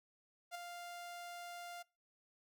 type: tone with ADSR envelope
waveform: sawtooth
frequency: 698.5 Hz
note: F5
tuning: in tune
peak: -37 dBFS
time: 0.51-1.83 s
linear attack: 40 ms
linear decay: 7 ms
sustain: -6 dB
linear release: 14 ms
effects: noise-tail reverb RT60 0.3 s tail -24 dB re dry